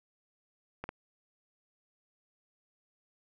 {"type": "clicks", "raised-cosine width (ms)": 0.5, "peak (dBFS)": -23, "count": 2, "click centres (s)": [0.84, 0.891], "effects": []}